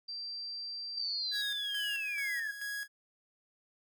sine tone, 4700 Hz, D8, 1 cent sharp, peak -38 dBFS, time 0.08-1.42 s, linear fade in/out 10 ms
sine linear sweep, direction down, 4699 to 1615 Hz, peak -34 dBFS, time 0.97-2.52 s, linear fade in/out 10 ms
45% pulse tone with tremolo, 1661.2 Hz, G#6, in tune, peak -36 dBFS, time 1.31-2.88 s, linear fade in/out 50 ms, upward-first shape square, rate 2.3 Hz, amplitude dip 55%
effects none

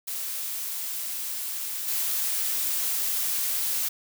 blue noise with level steps, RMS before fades -32 / -27 dBFS, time 0.07-3.89 s, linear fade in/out 10 ms, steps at 1.87 s, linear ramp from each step 20 ms, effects none

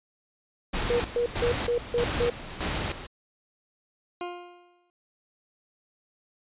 pink noise with tremolo, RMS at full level -29 dBFS, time 0.73-3.07 s, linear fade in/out 10 ms, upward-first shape square, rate 1.6 Hz, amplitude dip 70%
sine tone bursts, 479 Hz, A#4, 47 cents sharp, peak -22 dBFS, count 6, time 0.9-2.3 s, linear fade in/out 2 ms, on 100 ms, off 160 ms
20% pulse tone with exponential decay, 352.8 Hz, F4, 18 cents sharp, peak -25 dBFS, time 4.21-4.9 s, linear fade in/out 1 ms, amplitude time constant 150 ms
effects resampled to 8000 Hz

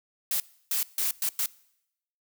blue noise bursts at uneven times, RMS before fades -27 dBFS, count 5, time 0.31-0.4 / 0.71-0.83 / 0.98-1.11 / 1.22-1.29 / 1.39-1.46 s, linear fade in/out 2 ms, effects noise-tail reverb RT60 0.8 s tail -22 dB re dry

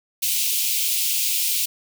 white high-pass noise, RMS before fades -22 dBFS, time 0.22-1.66 s, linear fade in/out 10 ms, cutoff 2400 Hz, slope 48 dB/octave, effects none

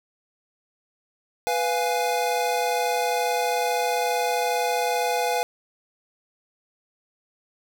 square chord, F diminished, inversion second, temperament equal, 493.9 / 698.5 / 830.6 Hz, Cb5 / F5 / Ab5, 0 / 0 / 0 cents, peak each -27 dBFS, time 1.47-5.43 s, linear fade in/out 0 ms, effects none

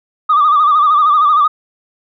sine tone with vibrato, 1202 Hz, D6, 40 cents sharp, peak -6 dBFS, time 0.29-1.48 s, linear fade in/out 10 ms, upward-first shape sine, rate 13 Hz, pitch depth 81 cents each way, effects tanh soft clip ceiling -4 dBFS

